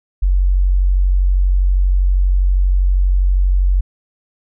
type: tone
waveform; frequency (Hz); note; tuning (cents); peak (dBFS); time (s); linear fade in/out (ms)
sine; 46.25; F#1; 0; -10; 0.22-3.81; 10
effects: none